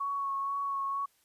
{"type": "tone with vibrato", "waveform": "sine", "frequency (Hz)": 1109, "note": "C#6", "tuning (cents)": 0, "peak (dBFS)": -30, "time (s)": [0, 1.06], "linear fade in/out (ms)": 10, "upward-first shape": "sine", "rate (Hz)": 2.1, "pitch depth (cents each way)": 18, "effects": ["white hiss -69 dBFS RMS until 1.24 s", "resampled to 32000 Hz"]}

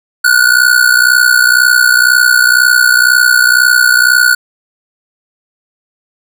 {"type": "ring-modulated tone", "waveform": "square", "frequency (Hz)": 1471, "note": "F#6", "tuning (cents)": -11, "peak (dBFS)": -3, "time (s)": [0.24, 4.35], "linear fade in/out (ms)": 10, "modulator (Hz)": 31, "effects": []}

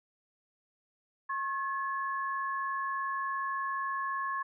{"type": "tone pair together", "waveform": "sine", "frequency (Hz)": [1085.7, 1709], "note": ["C#6", "G#6"], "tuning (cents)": [-36, 49], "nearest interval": "minor sixth", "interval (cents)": 785, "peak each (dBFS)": [-32, -37], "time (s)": [1.29, 4.43], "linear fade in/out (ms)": 10, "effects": []}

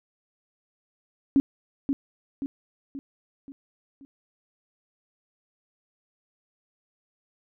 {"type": "tone with echo", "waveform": "sine", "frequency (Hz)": 275.9, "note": "C#4", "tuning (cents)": -8, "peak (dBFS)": -15, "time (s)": [1.36, 1.4], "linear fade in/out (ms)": 0, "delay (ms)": 530, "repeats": 5, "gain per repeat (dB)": -6, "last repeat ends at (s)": 4.05, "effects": []}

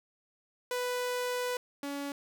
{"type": "tone pair in turn", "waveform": "sawtooth", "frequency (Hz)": [495.2, 282.7], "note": ["B4", "C#4"], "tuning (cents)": [5, 34], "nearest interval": "minor seventh", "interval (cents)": 971, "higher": "first", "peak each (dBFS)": [-27, -31], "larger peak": "first", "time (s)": [[0.71, 1.57], [1.83, 2.12]], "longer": "first", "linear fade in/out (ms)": 2, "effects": []}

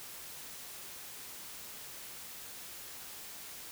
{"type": "silence", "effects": ["white hiss -47 dBFS RMS until 3.71 s"]}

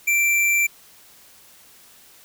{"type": "tone", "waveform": "square", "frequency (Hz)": 2349, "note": "D7", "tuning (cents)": 0, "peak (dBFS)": -17, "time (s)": [0.07, 0.67], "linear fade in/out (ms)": 10, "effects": ["white hiss -50 dBFS RMS until 2.24 s"]}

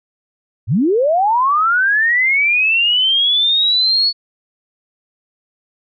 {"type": "linear sweep", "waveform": "sine", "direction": "up", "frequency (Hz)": [82.41, 4435], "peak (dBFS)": -11, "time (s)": [0.67, 4.13], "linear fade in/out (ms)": 50, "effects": []}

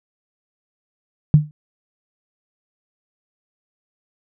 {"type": "tone with exponential decay", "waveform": "sine", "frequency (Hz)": 150, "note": "D3", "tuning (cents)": 37, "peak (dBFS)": -3, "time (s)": [1.34, 1.51], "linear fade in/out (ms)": 0, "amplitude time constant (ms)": 35, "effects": []}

